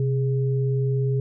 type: tone pair together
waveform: sine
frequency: 130 / 412.7 Hz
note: C3 / G#4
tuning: -11 / -11 cents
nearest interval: octave + minor sixth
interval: 2000 cents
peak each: -20 / -28 dBFS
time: 0-1.2 s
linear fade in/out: 2 ms
effects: none